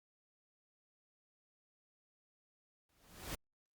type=noise with exponential growth; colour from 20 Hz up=pink; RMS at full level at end=-40 dBFS; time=2.89-3.35 s; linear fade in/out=2 ms; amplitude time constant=100 ms; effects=Opus 48 kbps